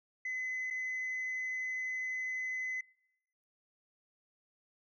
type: tone with dropouts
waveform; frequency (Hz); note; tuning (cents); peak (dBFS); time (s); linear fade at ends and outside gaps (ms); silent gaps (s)
sine; 2028; B6; +45; -33; 0.25-2.81; 5; 0.703-0.707
effects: noise-tail reverb RT60 0.9 s tail -26 dB re dry + tanh soft clip ceiling -32 dBFS